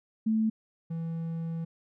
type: tone pair in turn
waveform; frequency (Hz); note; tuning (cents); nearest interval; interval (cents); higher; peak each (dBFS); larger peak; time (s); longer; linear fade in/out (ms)
sine / triangle; 220 / 164.81; A3 / E3; 0 / 0; perfect fourth; 500; first; -23 / -29; first; 0.26-0.5 / 0.9-1.65; second; 10
effects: none